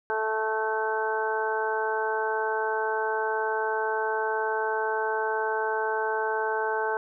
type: harmonic tone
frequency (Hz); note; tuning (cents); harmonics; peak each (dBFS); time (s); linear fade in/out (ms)
219; A3; -8; 2 / 3 / 4 / 5 / 6 / 7; -29 / -36 / -29 / -37 / -41 / -31; 0.1-6.97; 0
effects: none